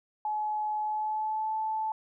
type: tone with pitch glide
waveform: sine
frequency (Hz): 851 to 873.4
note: G#5 to A5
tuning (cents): +42 to -13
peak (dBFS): -28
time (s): 0.25-1.92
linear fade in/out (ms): 2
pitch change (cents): +45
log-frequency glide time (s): 0.8-1.55
effects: none